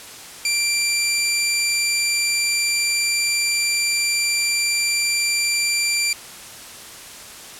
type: tone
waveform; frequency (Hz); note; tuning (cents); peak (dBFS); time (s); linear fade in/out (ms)
15% pulse; 2360; D7; +8; -11; 0.45-6.13; 2
effects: white hiss -38 dBFS RMS until 7.59 s + low-pass 11000 Hz 12 dB/octave